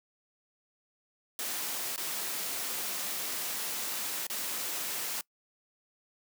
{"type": "noise with dropouts", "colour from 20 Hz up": "white", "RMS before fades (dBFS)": -35, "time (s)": [1.39, 5.21], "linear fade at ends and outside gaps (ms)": 1, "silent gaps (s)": [[1.961, 1.978], [4.268, 4.299]], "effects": ["noise-tail reverb RT60 0.1 s tail -23 dB re dry", "high-pass 200 Hz 12 dB/octave"]}